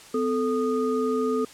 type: tone cluster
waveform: sine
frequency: 253.2 / 439.4 / 1232 Hz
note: B3 / A4 / D#6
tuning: +43 / -2 / -17 cents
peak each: -26 / -24 / -32 dBFS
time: 0.14-1.45 s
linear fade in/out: 5 ms
effects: white hiss -47 dBFS RMS until 1.53 s + low-pass 9000 Hz 12 dB/octave